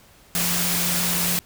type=tone in noise; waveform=sine; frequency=174.61 Hz; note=F3; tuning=in tune; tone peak=-28 dBFS; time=0.35-1.39 s; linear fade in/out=0 ms; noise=white; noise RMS=-23 dBFS; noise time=0.35-1.39 s; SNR=-8 dB; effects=pink hiss -52 dBFS RMS until 1.45 s